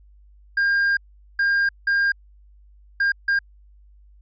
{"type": "tone bursts at uneven times", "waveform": "triangle", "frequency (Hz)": 1607, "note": "G6", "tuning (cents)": 43, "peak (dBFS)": -15, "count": 5, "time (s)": [[0.57, 0.97], [1.39, 1.69], [1.87, 2.12], [3, 3.12], [3.28, 3.39]], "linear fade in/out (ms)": 5, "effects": ["added 50 Hz sine -48 dBFS peak until 4.21 s", "resampled to 16000 Hz"]}